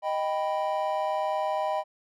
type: chord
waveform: triangle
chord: Eb augmented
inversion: none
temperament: equal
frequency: 622.3 / 784 / 987.8 Hz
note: Eb5 / G5 / B5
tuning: 0 / 0 / 0 cents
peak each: -27 / -28 / -30 dBFS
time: 0.02-1.84 s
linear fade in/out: 50 ms
effects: none